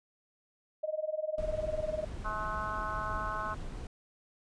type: tone with tremolo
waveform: sine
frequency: 620 Hz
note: D#5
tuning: 6 cents flat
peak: -28 dBFS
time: 0.83-2.05 s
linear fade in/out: 10 ms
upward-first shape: sine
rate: 20 Hz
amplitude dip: 90%
type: noise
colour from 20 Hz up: brown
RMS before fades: -40 dBFS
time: 1.38-3.87 s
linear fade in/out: 2 ms
type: harmonic tone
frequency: 213.7 Hz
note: G#3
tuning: 50 cents sharp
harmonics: 3 / 4 / 5 / 6 / 7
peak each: -43 / -43 / -37 / -39 / -41 dBFS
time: 2.24-3.55 s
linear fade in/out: 20 ms
effects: resampled to 22050 Hz